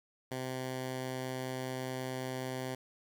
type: tone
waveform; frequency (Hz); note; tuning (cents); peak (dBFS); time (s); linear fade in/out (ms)
10% pulse; 129.3; C3; -20; -28; 0.31-2.75; 5
effects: 11-bit